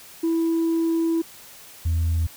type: tone pair in turn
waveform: sine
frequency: 329.6 / 82.4 Hz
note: E4 / E2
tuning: 0 / 0 cents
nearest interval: 2 octaves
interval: 2400 cents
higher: first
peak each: -17 dBFS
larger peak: neither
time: 0.23-1.22 / 1.85-2.27 s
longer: first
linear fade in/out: 10 ms
effects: tanh soft clip ceiling -17 dBFS + white hiss -45 dBFS RMS until 2.36 s